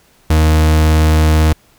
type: tone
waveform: 40% pulse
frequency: 78.1 Hz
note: D#2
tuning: 7 cents sharp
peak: -7 dBFS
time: 0.3-1.53 s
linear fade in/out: 5 ms
effects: pink hiss -51 dBFS RMS until 1.78 s